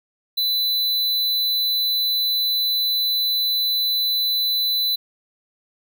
square tone, 4000 Hz, B7, 21 cents sharp, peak -19 dBFS, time 0.37-4.96 s, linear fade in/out 10 ms, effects none

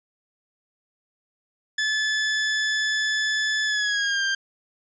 sawtooth tone with pitch glide, 1731 to 1587.3 Hz, A6 to G6, -29 to +21 cents, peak -18 dBFS, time 1.78-4.35 s, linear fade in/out 5 ms, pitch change -150 cents, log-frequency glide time 3.65-4.24 s, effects resampled to 16000 Hz + 9-bit

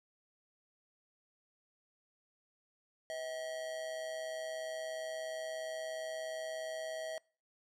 square tone with amplitude modulation, 640 Hz, D#5, 49 cents sharp, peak -37 dBFS, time 3.1-7.18 s, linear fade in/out 0 ms, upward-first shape sine, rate 137 Hz, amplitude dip 55%, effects noise-tail reverb RT60 0.4 s tail -25 dB re dry + low-pass 10000 Hz 12 dB/octave

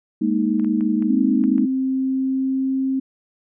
sine chord, Ab suspended second, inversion none, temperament just, 207.7 / 233.6 / 311.5 Hz, Ab3 / Bb3 / Eb4, 0 / +4 / +2 cents, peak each -21 dBFS, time 0.21-1.66 s, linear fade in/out 10 ms
clicks, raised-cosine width 0.5 ms, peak -27 dBFS, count 6, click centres 0.597 / 0.646 / 0.809 / 1.024 / 1.439 / 1.581 s
sine tone with pitch glide, 262.7 to 265.8 Hz, C4 to C4, +7 to +27 cents, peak -18 dBFS, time 1.09-3 s, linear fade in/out 10 ms, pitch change +20 cents, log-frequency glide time 1.65-2.77 s
effects none

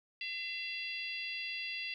harmonic tone, 678 Hz, E5, 49 cents sharp, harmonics 3 / 4 / 5 / 6 / 7, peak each -45 / -39 / -47 / -51 / -46 dBFS, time 0.21-1.94 s, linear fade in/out 2 ms, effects 12-bit

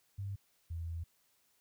sine tone pair in turn, 99 / 83.25 Hz, G2 / E2, +18 / +18 cents, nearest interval minor third, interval 300 cents, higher first, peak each -37 / -37 dBFS, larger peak neither, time 0.18-0.36 / 0.7-1.04 s, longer second, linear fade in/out 10 ms, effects white hiss -73 dBFS RMS until 1.6 s

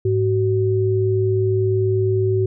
sine tone pair together, 105.76 / 376.9 Hz, G#2 / F#4, +32 / +32 cents, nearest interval octave + minor seventh, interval 2200 cents, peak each -18 dBFS, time 0.05-2.46 s, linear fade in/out 5 ms, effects none

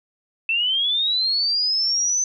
sine linear sweep, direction up, 2637 to 6150 Hz, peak -18 dBFS, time 0.49-2.24 s, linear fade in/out 2 ms, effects none

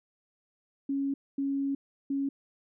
sine tone bursts at uneven times, 276.4 Hz, C#4, 5 cents flat, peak -27 dBFS, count 3, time 0.89-1.14 / 1.38-1.75 / 2.1-2.29 s, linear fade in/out 5 ms, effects none

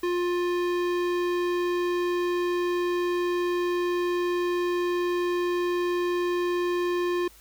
square tone with low-pass filter, 352.9 Hz, F4, 18 cents sharp, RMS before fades -26 dBFS, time 0.03-7.28 s, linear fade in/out 5 ms, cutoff 3700 Hz, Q 0.65, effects added 50 Hz sine -55 dBFS peak until 7.4 s + white hiss -54 dBFS RMS until 7.4 s

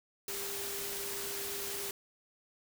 sine tone in noise, 400 Hz, G4, 35 cents sharp, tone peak -44 dBFS, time 0.28-1.91 s, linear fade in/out 2 ms, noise white, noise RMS -39 dBFS, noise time 0.28-1.91 s, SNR -8 dB, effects none

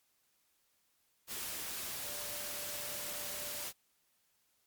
sine tone in noise, 587.3 Hz, D5, in tune, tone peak -51 dBFS, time 2.02-3.68 s, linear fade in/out 50 ms, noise white, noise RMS -41 dBFS, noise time 1.27-3.73 s, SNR -13 dB, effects white hiss -75 dBFS RMS until 4.66 s + MP3 96 kbps

